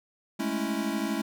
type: chord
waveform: square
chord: A major seventh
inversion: third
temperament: equal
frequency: 207.7 / 220 / 277.2 / 329.6 Hz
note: G#3 / A3 / C#4 / E4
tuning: 0 / 0 / 0 / 0 cents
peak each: -34 dBFS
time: 0.39-1.22 s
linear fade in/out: 10 ms
effects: none